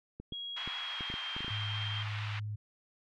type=clicks; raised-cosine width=3 ms; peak=-30 dBFS; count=10; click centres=0.2 / 0.323 / 0.676 / 1.008 / 1.101 / 1.14 / 1.365 / 1.406 / 1.446 / 1.481 s
type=tone with pitch glide; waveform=sine; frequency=3300 to 3180 Hz; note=G#7 to G7; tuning=-12 to +24 cents; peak=-38 dBFS; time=0.32-2.03 s; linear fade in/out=10 ms; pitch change=-64 cents; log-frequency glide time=0.82-1.21 s
type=band-pass noise; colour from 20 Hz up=white; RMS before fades=-43 dBFS; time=0.56-2.4 s; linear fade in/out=10 ms; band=880 to 3100 Hz; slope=24 dB/octave
type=tone with vibrato; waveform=sine; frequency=105.1 Hz; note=G#2; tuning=21 cents sharp; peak=-35 dBFS; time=1.5-2.56 s; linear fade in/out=10 ms; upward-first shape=triangle; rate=4.4 Hz; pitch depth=11 cents each way
effects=none